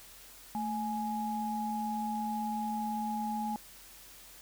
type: tone pair together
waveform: sine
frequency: 220.5 / 835.9 Hz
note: A3 / G#5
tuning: +4 / +11 cents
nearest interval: octave + major seventh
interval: 2307 cents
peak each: -35 / -34 dBFS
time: 0.55-3.56 s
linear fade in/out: 0 ms
effects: added 45 Hz sine -63 dBFS peak until 4.41 s + white hiss -53 dBFS RMS until 4.41 s